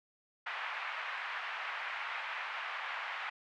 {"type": "band-pass noise", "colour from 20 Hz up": "white", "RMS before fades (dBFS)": -40, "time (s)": [0.46, 3.3], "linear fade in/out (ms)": 10, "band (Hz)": [800, 2400], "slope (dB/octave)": 24, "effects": []}